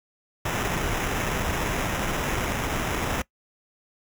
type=noise with sample-and-hold; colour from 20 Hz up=pink; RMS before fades=-27 dBFS; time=0.45-3.22 s; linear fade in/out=5 ms; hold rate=4410 Hz; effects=noise-tail reverb RT60 0.1 s tail -21 dB re dry